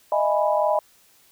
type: chord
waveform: sine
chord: E major seventh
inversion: third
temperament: equal with one note detuned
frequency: 615.5 / 659.3 / 830.6 / 987.8 Hz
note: D#5 / E5 / G#5 / B5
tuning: -19 / 0 / 0 / 0 cents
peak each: -21 / -26 / -24 / -25 dBFS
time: 0.12-0.79 s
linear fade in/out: 2 ms
effects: white hiss -57 dBFS RMS until 1.31 s